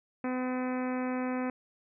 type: harmonic tone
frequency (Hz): 253.8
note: B3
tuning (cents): +47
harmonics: 1 / 2 / 3 / 4 / 5 / 6 / 7 / 8 / 9 / 10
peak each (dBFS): -31 / -37 / -41 / -43 / -45 / -47 / -48 / -49 / -50 / -51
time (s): 0.24-1.5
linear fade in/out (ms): 2
effects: none